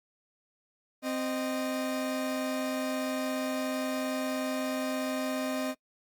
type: tone pair together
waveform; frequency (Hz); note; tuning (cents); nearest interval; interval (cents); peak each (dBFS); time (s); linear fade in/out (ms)
40% pulse; 260.5 / 618; C4 / D#5; -7 / -12; octave + minor third; 1495; -31 / -33; 1.02-5.75; 50
effects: noise-tail reverb RT60 0.1 s tail -22 dB re dry + Opus 48 kbps